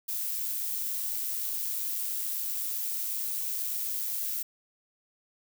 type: noise with amplitude modulation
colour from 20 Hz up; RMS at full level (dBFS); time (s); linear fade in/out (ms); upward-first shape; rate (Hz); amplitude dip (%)
violet; -31; 0.08-4.43; 10; sine; 108; 30
effects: none